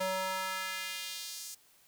square tone with high-pass filter sweep, 188.2 Hz, F#3, 30 cents sharp, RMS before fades -37 dBFS, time 0-1.55 s, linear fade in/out 10 ms, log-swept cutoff 520 to 6900 Hz, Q 1.3, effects white hiss -64 dBFS RMS until 1.87 s

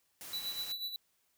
white noise, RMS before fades -47 dBFS, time 0.21-0.72 s, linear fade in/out 0 ms
square tone with tremolo, 3954 Hz, B7, 1 cent sharp, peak -35 dBFS, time 0.33-0.96 s, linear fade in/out 2 ms, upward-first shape sine, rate 8.2 Hz, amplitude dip 65%
effects white hiss -75 dBFS RMS until 1.37 s

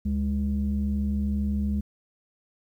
sine tone pair together, 72.62 / 205.4 Hz, D2 / G#3, -19 / -19 cents, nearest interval octave + tritone, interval 1800 cents, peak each -25 dBFS, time 0.05-1.81 s, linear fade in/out 10 ms, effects tanh soft clip ceiling -18 dBFS + 10-bit

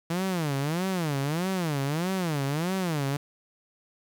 sawtooth tone with vibrato, 161.8 Hz, E3, 32 cents flat, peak -22 dBFS, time 0.1-3.17 s, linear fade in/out 5 ms, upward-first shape sine, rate 1.6 Hz, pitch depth 290 cents each way, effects 9-bit

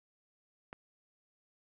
click, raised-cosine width 0.5 ms, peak -29 dBFS, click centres 0.729 s, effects none

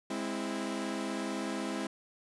sawtooth chord, Ab augmented, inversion none, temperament equal with one note detuned, 205.6 / 261.6 / 329.6 Hz, Ab3 / C4 / E4, -17 / 0 / 0 cents, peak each -34 dBFS, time 0.1-1.87 s, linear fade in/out 5 ms, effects resampled to 24000 Hz

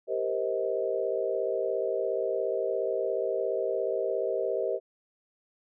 sine chord, C minor seventh, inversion second, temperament equal with one note detuned, 392 / 466.2 / 523.3 / 633.5 Hz, G4 / Bb4 / C5 / Eb5, 0 / 0 / 0 / +31 cents, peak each -32 dBFS, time 0.07-4.8 s, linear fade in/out 50 ms, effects none

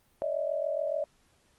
sine tone cluster, 566 / 613 / 653 Hz, C#5 / D#5 / E5, +36 / -26 / -17 cents, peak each -32 / -32 / -34 dBFS, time 0.22-1.04 s, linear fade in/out 0 ms, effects pink hiss -67 dBFS RMS until 1.58 s + Opus 32 kbps

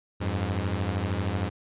sawtooth beating tone pair, 88.9 / 101.9 Hz, F2 / G#2, +31 / -32 cents, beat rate 13 Hz, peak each -25 dBFS, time 0.2-1.5 s, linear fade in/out 20 ms, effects resampled to 8000 Hz

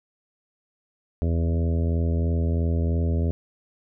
harmonic tone with a mistuned harmonic, 83 Hz, E2, 12 cents sharp, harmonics 1 / 2 / 3 / 4 / 5 / 6 / 7 / 8, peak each -21 / -29 / -31 / -38 / -35 / -40 / -39 / -44 dBFS, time 1.22-3.31 s, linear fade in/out 0 ms, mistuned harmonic 1, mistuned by -29 cents, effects none

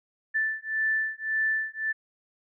sine beating tone pair, 1760 / 1761.8 Hz, A6 / A6, 0 / +2 cents, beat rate 1.8 Hz, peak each -28 dBFS, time 0.34-1.93 s, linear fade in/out 20 ms, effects none

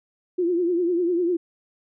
sine tone with vibrato, 349.2 Hz, F4, in tune, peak -19 dBFS, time 0.38-1.37 s, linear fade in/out 10 ms, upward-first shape triangle, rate 10 Hz, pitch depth 100 cents each way, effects none

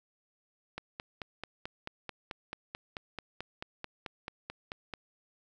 click train, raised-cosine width 0.3 ms, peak -22 dBFS, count 20, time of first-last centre 0.78-4.938 s, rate 4.57 Hz, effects none

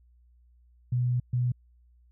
sine tone bursts at uneven times, 123.47 Hz, B2, in tune, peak -23 dBFS, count 2, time 0.92-1.2 / 1.33-1.52 s, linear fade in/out 5 ms, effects added 60 Hz sine -57 dBFS peak until 2.11 s

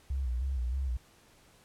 sine tone with vibrato, 63.9 Hz, C2, 40 cents flat, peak -29 dBFS, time 0.1-0.97 s, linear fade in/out 5 ms, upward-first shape square, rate 3.2 Hz, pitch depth 88 cents each way, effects pink hiss -61 dBFS RMS until 1.64 s + low-pass 12000 Hz 12 dB/octave

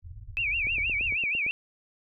pink low-pass noise, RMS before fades -41 dBFS, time 0.02-1.18 s, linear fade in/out 50 ms, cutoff 120 Hz, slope 96 dB/octave
sine tone with vibrato, 2500 Hz, D#7, 8 cents sharp, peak -25 dBFS, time 0.37-1.51 s, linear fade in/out 0 ms, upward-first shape sine, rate 6.3 Hz, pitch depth 190 cents each way
click train, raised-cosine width 2 ms, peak -29 dBFS, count 8, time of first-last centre 0.67-1.465 s, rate 8.81 Hz
effects none

